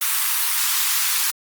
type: high-pass noise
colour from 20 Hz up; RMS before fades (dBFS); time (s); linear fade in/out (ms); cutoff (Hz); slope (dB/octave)
white; -20; 0.01-1.31; 10; 910; 48
effects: Opus 32 kbps